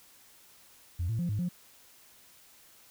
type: tone with pitch steps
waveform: sine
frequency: 86.6 / 113.1 / 173.9 / 104.4 / 177.2 Hz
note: F2 / A2 / F3 / G#2 / F3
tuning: -14 / +48 / -7 / +10 / +25 cents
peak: -27 dBFS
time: 0.99-1.49 s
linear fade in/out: 10 ms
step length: 100 ms
effects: tanh soft clip ceiling -25 dBFS + white hiss -58 dBFS RMS until 2.9 s